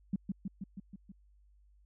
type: tone with echo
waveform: sine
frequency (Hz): 193.9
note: G3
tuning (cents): -19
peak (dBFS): -28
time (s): 0.13-0.16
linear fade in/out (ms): 5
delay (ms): 160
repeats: 6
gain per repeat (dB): -3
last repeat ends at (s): 1.12
effects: added 50 Hz sine -61 dBFS peak until 1.85 s